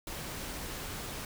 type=noise; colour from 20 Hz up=pink; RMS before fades=-40 dBFS; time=0.07-1.25 s; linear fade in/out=2 ms; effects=none